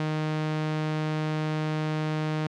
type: tone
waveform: sawtooth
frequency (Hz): 154.8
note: D#3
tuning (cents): -9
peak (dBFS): -22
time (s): 0-2.47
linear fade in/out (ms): 2
effects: low-pass 4000 Hz 12 dB/octave